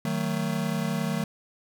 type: chord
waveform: square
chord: D# diminished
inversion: none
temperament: just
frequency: 155.56 / 186.68 / 224 Hz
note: D#3 / F#3 / A3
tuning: 0 / +16 / +31 cents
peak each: -31 dBFS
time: 0.05-1.24 s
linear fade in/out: 2 ms
effects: none